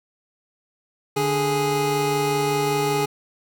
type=tone pair together; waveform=25% pulse; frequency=146.83 / 415.3 Hz; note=D3 / G#4; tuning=0 / 0 cents; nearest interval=octave + tritone; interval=1800 cents; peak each=-22 / -17 dBFS; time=1.16-3.06 s; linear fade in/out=10 ms; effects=none